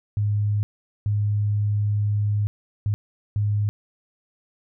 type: tone bursts at uneven times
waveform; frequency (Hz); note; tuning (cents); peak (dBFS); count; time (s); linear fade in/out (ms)
sine; 103.83; G#2; 0; -19; 4; 0.17-0.63 / 1.06-2.47 / 2.86-2.94 / 3.36-3.69; 0
effects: none